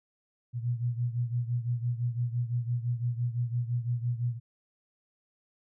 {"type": "beating tone pair", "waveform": "sine", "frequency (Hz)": [119, 124.9], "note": ["A#2", "B2"], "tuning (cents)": [36, 20], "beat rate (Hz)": 5.9, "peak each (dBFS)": [-29, -33], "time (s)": [0.53, 4.4], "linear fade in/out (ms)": 50, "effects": []}